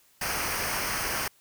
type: noise with comb filter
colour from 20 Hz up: pink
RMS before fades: -30 dBFS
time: 0.21-1.28 s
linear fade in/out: 5 ms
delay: 0.27 ms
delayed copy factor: -0.7
effects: white hiss -62 dBFS RMS until 1.4 s